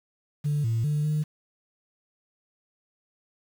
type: tone with pitch steps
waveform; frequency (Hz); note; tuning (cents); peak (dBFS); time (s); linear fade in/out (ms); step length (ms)
sine; 147.1 / 113.5 / 148.9 / 152.1; D3 / A#2 / D3 / D#3; +3 / -46 / +24 / -39; -21; 0.44-1.24; 20; 200
effects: tanh soft clip ceiling -20 dBFS + 8-bit